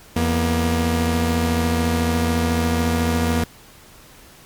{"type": "tone pair together", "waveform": "sawtooth", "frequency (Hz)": [84.1, 238.3], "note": ["E2", "A#3"], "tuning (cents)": [35, 38], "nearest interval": "octave + tritone", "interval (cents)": 1803, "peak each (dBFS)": -16, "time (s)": [0.16, 3.44], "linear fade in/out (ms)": 5, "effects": ["pink hiss -46 dBFS RMS until 4.45 s", "MP3 96 kbps"]}